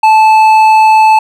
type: tone with hard clipping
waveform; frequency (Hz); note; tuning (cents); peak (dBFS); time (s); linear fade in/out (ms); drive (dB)
triangle; 873; A5; -14; -4; 0.03-1.19; 5; 10
effects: none